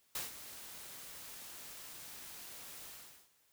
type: noise with ADSR envelope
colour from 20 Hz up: white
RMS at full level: -38 dBFS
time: 0.15-3.3 s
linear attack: 4 ms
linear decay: 150 ms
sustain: -12 dB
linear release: 430 ms
effects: white hiss -72 dBFS RMS until 3.52 s